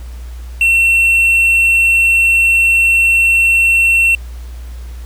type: tone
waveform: triangle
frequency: 2710 Hz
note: E7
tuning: 47 cents sharp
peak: -6 dBFS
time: 0.61-4.15 s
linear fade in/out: 2 ms
effects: added 60 Hz sine -25 dBFS peak until 5.05 s + pink hiss -43 dBFS RMS until 5.05 s